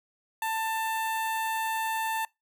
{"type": "tone with notch filter", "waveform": "sawtooth", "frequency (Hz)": 890, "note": "A5", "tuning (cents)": 20, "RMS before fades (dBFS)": -30, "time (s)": [0.42, 2.25], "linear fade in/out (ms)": 2, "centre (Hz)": 5200, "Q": 1.4, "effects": ["noise-tail reverb RT60 0.2 s tail -24 dB re dry"]}